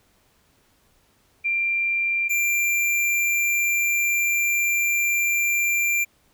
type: tone pair in turn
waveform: sine / square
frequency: 2373 / 2373 Hz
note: D7 / D7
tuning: +17 / +17 cents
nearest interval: unison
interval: 0 cents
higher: neither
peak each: -20 dBFS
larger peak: neither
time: 1.44-2.29 / 2.29-6.05 s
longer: second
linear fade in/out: 20 ms
effects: pink hiss -62 dBFS RMS until 6.33 s